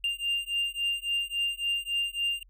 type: beating tone pair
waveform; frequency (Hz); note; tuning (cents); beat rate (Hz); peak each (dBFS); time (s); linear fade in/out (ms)
triangle; 2794 / 2797.6; F7 / F7; 0 / +2; 3.6; -29; 0.04-2.43; 2
effects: added 43 Hz sine -54 dBFS peak until 2.49 s

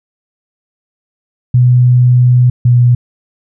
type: tone pair in turn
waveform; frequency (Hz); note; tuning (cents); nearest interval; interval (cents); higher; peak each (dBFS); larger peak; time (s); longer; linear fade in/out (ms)
sine; 124.2 / 122.14; B2 / B2; +10 / -19; unison; 29; first; -4; neither; 1.54-2.5 / 2.65-2.95; first; 5
effects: none

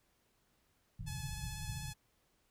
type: low-pass noise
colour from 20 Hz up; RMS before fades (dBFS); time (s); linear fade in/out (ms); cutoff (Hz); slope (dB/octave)
white; -43; 0.99-1.93; 10; 170; 96
type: tone with vibrato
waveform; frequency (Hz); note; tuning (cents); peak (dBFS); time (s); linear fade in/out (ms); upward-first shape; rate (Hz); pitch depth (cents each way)
5% pulse; 856; A5; -48; -34; 1.06-1.94; 20; triangle; 16; 24
effects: pink hiss -75 dBFS RMS until 2.5 s

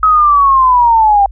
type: linear sweep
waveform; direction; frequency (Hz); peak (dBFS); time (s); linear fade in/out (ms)
sine; down; 1282 to 784; -5; 0.03-1.26; 2
effects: added 50 Hz sine -27 dBFS peak until 1.31 s

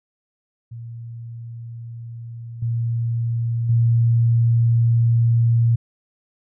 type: tone with level steps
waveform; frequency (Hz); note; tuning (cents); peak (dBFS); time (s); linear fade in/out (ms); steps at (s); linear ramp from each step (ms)
sine; 116.54; A#2; 0; -31 / -19 / -13; 0.71-5.76; 10; 2.62 / 3.69; 5
effects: none

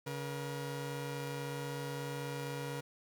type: tone pair together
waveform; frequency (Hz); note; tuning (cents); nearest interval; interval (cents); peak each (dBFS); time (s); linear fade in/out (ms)
sawtooth; 140.52 / 477.6; C#3 / A#4; +24 / +42; octave + major sixth; 2118; -36 / -38; 0.06-2.81; 10
effects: 12-bit

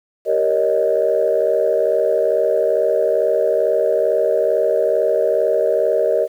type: chord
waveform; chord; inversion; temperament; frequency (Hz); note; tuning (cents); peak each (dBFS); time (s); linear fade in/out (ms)
sine; Eb dominant seventh; first; just; 388.9 / 466.7 / 560 / 622.3; G4 / Bb4 / Db5 / Eb5; -14 / +2 / +18 / 0; -22 / -18 / -20 / -17; 0.25-6.28; 50
effects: tanh soft clip ceiling -5 dBFS + 8-bit

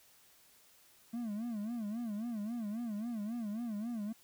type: tone with vibrato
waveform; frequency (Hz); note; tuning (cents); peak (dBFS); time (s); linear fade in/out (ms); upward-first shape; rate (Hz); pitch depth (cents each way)
triangle; 221.9; A3; +15; -34; 1.13-4.13; 10; sine; 3.7; 150
effects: white hiss -64 dBFS RMS until 4.23 s

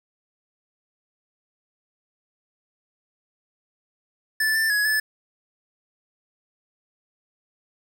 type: tone with pitch steps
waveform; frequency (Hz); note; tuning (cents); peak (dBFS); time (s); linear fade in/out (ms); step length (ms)
square; 1751 / 1776 / 1679 / 1736; A6 / A6 / G#6 / A6; -9 / +16 / +18 / -24; -20; 4.4-5; 5; 150
effects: 8-bit

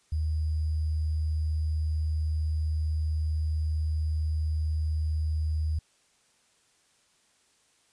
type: tone with sample-and-hold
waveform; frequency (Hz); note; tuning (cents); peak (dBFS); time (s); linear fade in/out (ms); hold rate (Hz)
sine; 77.78; D#2; 0; -25; 0.12-5.79; 5; 4900
effects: white hiss -66 dBFS RMS until 7.92 s + resampled to 22050 Hz

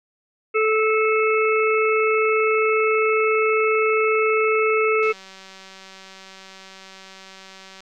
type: harmonic tone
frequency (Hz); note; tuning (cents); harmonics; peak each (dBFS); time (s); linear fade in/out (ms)
436.3; A4; -15; 1 / 3 / 5 / 6; -18 / -23 / -25 / -26; 0.54-5.13; 20
type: click train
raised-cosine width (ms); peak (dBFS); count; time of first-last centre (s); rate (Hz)
0.2; -25; 531; 5.03-7.805; 191
effects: none

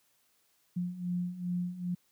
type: beating tone pair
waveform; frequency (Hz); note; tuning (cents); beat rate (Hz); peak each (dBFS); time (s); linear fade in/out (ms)
sine; 176 / 178.5; F3 / F3; +14 / +38; 2.5; -37 / -33; 0.76-1.95; 10
effects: white hiss -71 dBFS RMS until 2.11 s + high-pass 60 Hz 12 dB/octave

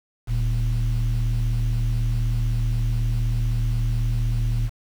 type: tone pair together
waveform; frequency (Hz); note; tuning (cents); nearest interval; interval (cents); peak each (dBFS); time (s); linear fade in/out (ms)
sine; 40.52 / 116.54; E1 / A#2; -29 / 0; octave + tritone; 1829; -20; 0.27-4.7; 50
effects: tanh soft clip ceiling -16 dBFS + 7-bit

